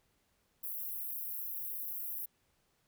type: high-pass noise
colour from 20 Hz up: pink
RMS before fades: -40 dBFS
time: 0.63-2.26 s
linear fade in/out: 10 ms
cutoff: 12000 Hz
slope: 48 dB/octave
effects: pink hiss -75 dBFS RMS until 2.87 s